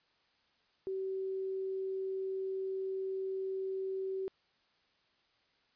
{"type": "tone", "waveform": "sine", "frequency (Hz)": 382.3, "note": "G4", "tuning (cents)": -43, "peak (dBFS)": -34, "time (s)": [0.87, 4.28], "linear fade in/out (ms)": 0, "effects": ["white hiss -72 dBFS RMS until 5.75 s", "resampled to 11025 Hz"]}